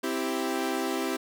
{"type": "chord", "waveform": "sawtooth", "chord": "C major", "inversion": "none", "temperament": "equal", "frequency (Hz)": [261.6, 329.6, 392], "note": ["C4", "E4", "G4"], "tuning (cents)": [0, 0, 0], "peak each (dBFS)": -28, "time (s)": [0.03, 1.17], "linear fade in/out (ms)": 10, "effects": []}